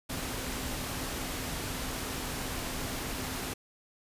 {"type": "tone in noise", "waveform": "sine", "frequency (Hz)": 258, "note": "C4", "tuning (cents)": -24, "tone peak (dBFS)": -44, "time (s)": [0.09, 3.54], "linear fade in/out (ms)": 10, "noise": "pink", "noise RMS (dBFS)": -36, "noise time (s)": [0.09, 3.54], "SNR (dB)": -11, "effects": ["resampled to 32000 Hz"]}